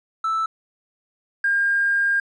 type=tone pair in turn; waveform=triangle; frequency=1318.5 / 1608.9 Hz; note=E6 / G6; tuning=0 / +45 cents; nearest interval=minor third; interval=345 cents; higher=second; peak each=-17 / -13 dBFS; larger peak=second; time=0.24-0.46 / 1.44-2.2 s; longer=second; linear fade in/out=5 ms; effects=tanh soft clip ceiling -15 dBFS + resampled to 22050 Hz